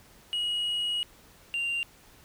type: tone pair in turn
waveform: sine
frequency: 2900 / 2779 Hz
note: F#7 / F7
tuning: -35 / -9 cents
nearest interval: minor second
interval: 74 cents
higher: first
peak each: -24 / -25 dBFS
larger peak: first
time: 0.33-1.03 / 1.54-1.83 s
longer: first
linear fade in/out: 0 ms
effects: tanh soft clip ceiling -26 dBFS + pink hiss -56 dBFS RMS until 2.24 s